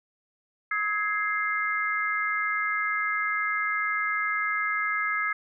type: chord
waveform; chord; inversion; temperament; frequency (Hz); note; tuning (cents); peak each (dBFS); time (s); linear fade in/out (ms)
sine; Ab major; second; equal with one note detuned; 1275.8 / 1661.2 / 2093; Eb6 / Ab6 / C7; +43 / 0 / 0; -29; 0.71-5.33; 5
effects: none